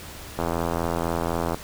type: click train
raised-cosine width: 1 ms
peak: -11 dBFS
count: 98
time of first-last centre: 0.39-1.545 s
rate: 84 Hz
effects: added 74 Hz sine -45 dBFS peak until 1.63 s + pink hiss -40 dBFS RMS until 1.63 s